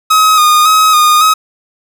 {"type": "tone with vibrato", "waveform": "45% pulse", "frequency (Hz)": 1248, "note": "D#6", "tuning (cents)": 5, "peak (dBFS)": -5, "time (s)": [0.1, 1.34], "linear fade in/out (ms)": 10, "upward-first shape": "square", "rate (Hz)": 1.8, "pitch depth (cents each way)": 32, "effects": []}